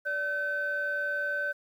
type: tone pair together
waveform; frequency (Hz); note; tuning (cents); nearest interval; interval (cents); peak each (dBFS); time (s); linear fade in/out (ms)
sine; 580 / 1528.9; D5 / G6; -22 / -44; octave + perfect fourth; 1678; -34 / -28; 0.05-1.53; 20
effects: tanh soft clip ceiling -22 dBFS + 10-bit